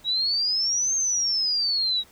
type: exponential two-way sweep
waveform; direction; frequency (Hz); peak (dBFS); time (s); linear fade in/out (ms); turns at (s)
sine; up then down; 3812 to 6430 to 3812; -21; 0.04-2.04; 50; 0.95
effects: pink hiss -54 dBFS RMS until 2.11 s